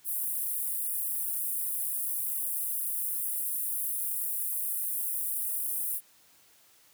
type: high-pass noise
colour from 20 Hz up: pink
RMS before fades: -32 dBFS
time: 0.04-6.01 s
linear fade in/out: 50 ms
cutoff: 9700 Hz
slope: 48 dB/octave
effects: white hiss -61 dBFS RMS until 6.93 s + high-pass 60 Hz 12 dB/octave